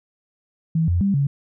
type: tone with pitch steps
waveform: sine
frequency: 162.2 / 87.4 / 197.8 / 140.3 Hz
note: E3 / F2 / G3 / C#3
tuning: -28 / +2 / +16 / +21 cents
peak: -16 dBFS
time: 0.75-1.27 s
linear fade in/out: 5 ms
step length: 130 ms
effects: none